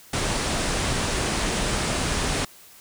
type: low-pass noise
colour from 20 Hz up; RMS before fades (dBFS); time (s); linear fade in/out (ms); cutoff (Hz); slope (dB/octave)
pink; -25; 0.13-2.45; 5; 10000; 96
effects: white hiss -49 dBFS RMS until 2.8 s